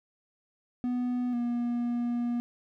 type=tone pair in turn; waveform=triangle; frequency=246.9 / 239.5 Hz; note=B3 / A#3; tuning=0 / +47 cents; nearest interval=minor second; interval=53 cents; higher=first; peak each=-25 dBFS; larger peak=neither; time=0.84-1.33 / 1.33-2.4 s; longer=second; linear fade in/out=0 ms; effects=none